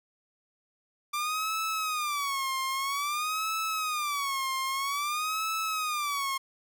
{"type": "tone with vibrato", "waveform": "sawtooth", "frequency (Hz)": 1177, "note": "D6", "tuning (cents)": 3, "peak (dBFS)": -25, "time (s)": [1.13, 6.38], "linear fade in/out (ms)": 10, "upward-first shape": "sine", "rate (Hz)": 0.51, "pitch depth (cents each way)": 180, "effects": []}